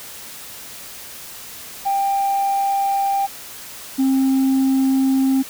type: tone pair in turn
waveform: sine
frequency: 791 / 266.3 Hz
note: G5 / C4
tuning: +15 / +31 cents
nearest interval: octave + perfect fifth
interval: 1884 cents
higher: first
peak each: -15 / -11 dBFS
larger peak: second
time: 1.85-3.27 / 3.98-5.43 s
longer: second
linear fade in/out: 20 ms
effects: tanh soft clip ceiling -13 dBFS + white hiss -36 dBFS RMS until 5.49 s